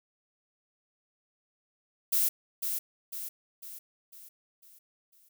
violet noise with echo, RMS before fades -26 dBFS, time 2.12-2.29 s, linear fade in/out 10 ms, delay 500 ms, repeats 6, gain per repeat -6 dB, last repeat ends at 5.29 s, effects none

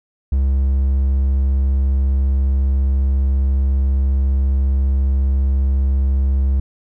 triangle tone, 67.3 Hz, C2, 49 cents sharp, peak -11 dBFS, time 0.32-6.6 s, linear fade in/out 5 ms, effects none

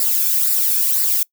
violet noise with flanger, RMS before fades -17 dBFS, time 0-1.23 s, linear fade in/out 2 ms, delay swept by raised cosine 0.31 to 1.04 ms, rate 2 Hz, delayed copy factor -0.6, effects noise-tail reverb RT60 0.1 s tail -23 dB re dry

